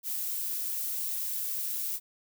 violet noise, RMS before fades -33 dBFS, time 0.03-2 s, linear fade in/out 50 ms, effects none

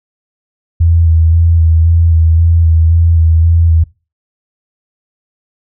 sine tone with vibrato, 82.41 Hz, E2, in tune, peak -5 dBFS, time 0.8-3.84 s, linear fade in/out 10 ms, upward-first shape square, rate 1.9 Hz, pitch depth 24 cents each way, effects noise-tail reverb RT60 0.3 s tail -22 dB re dry

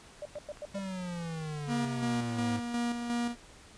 sine tone bursts, 594 Hz, D5, 20 cents sharp, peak -36 dBFS, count 5, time 0.22-0.786 s, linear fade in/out 2 ms, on 34 ms, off 99 ms
clicks, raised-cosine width 0.5 ms, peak -34 dBFS, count 2, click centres 0.356 / 0.572 s
square exponential sweep, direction down, 200 to 104.5 Hz, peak -36 dBFS, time 0.74-2.6 s, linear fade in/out 10 ms
45% pulse tone with tremolo, 238.2 Hz, A#3, 38 cents sharp, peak -29 dBFS, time 1.67-3.36 s, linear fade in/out 50 ms, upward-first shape square, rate 2.8 Hz, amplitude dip 45%
effects pink hiss -54 dBFS RMS until 3.77 s + resampled to 22050 Hz

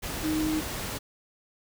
sine tone in noise, 311.1 Hz, D#4, in tune, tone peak -25 dBFS, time 0.23-0.61 s, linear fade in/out 20 ms, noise pink, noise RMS -34 dBFS, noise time 0.02-0.99 s, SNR +6 dB, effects none

